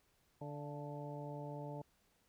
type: harmonic tone with a mistuned harmonic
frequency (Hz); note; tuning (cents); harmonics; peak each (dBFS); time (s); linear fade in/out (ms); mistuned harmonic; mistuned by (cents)
146.1; D3; -9; 1 / 2 / 3 / 4 / 5 / 6; -46 / -51 / -52 / -50 / -56 / -52; 0.41-1.82; 5; 5; -74
effects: pink hiss -75 dBFS RMS until 2.28 s